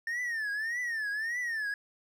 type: tone with vibrato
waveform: triangle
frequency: 1805 Hz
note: A6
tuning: 44 cents sharp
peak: -29 dBFS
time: 0.07-1.74 s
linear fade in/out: 2 ms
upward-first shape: triangle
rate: 1.7 Hz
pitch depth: 180 cents each way
effects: none